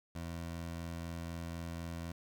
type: tone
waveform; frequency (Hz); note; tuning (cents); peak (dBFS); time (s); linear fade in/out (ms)
20% pulse; 84; E2; +33; -35; 0.15-2.12; 5
effects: 11-bit